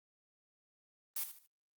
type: noise with echo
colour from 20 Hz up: blue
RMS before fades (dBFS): -37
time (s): 1.16-1.24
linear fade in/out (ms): 5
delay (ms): 75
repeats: 3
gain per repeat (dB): -10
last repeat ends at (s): 1.465
effects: noise-tail reverb RT60 0.1 s tail -25 dB re dry + Opus 24 kbps